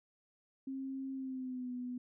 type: tone with pitch glide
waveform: sine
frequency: 267.5 to 248.1 Hz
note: C4 to B3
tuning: +38 to +8 cents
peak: -38 dBFS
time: 0.67-1.98 s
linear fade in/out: 5 ms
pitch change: -130 cents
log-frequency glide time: 1.13-1.72 s
effects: none